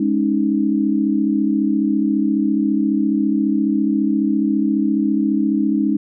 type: chord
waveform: sine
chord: Ab suspended fourth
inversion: none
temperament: just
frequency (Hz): 207.7 / 276.9 / 311.5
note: Ab3 / Db4 / Eb4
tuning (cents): 0 / -2 / +2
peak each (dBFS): -19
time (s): 0-5.97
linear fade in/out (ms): 5
effects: none